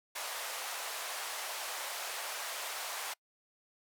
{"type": "band-pass noise", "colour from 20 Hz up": "pink", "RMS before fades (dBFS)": -40, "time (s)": [0.15, 3.14], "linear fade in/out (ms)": 10, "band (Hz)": [620, 15000], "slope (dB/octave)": 24, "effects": ["noise-tail reverb RT60 0.1 s tail -26 dB re dry"]}